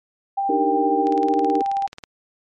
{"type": "tone with tremolo", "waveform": "sine", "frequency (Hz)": 790, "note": "G5", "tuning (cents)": 13, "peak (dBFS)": -18, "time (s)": [0.37, 1.87], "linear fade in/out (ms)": 10, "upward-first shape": "triangle", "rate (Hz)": 13, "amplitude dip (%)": 25}
{"type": "chord", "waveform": "sine", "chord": "Eb major seventh", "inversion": "third", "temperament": "equal with one note detuned", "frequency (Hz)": [293.7, 309.5, 392, 466.2], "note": ["D4", "Eb4", "G4", "Bb4"], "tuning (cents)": [0, -9, 0, 0], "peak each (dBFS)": -24, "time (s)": [0.49, 1.62], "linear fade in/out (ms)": 5}
{"type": "click train", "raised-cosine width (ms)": 0.2, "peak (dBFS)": -19, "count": 19, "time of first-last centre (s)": [1.07, 2.038], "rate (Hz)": 18.6}
{"effects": ["MP3 96 kbps"]}